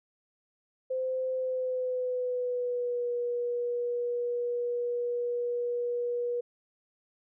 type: tone with pitch glide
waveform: sine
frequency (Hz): 517 to 482.4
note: C5 to B4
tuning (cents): -21 to -41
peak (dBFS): -28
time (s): 0.9-6.41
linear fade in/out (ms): 10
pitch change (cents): -120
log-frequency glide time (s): 1.34-3.11
effects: none